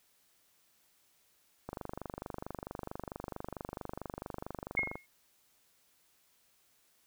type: click train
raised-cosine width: 1 ms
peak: -25 dBFS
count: 81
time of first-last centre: 1.69-4.955 s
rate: 24.5 Hz
type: tone with exponential decay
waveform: sine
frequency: 2158 Hz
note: C#7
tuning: 47 cents flat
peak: -25 dBFS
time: 4.77-5.06 s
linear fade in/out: 5 ms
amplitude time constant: 61 ms
effects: white hiss -70 dBFS RMS until 7.06 s